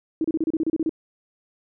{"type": "tone bursts", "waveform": "sine", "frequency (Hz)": 320, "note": "D#4", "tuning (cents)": 49, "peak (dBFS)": -19, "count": 11, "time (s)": [0.21, 0.894], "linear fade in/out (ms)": 2, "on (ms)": 34, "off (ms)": 31, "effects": []}